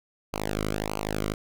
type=tone with flanger; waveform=sawtooth; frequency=52.1 Hz; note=G#1; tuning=6 cents sharp; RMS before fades=-30 dBFS; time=0.33-1.34 s; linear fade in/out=5 ms; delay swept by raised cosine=0.55 to 1.17 ms; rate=1.6 Hz; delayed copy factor=-1; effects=none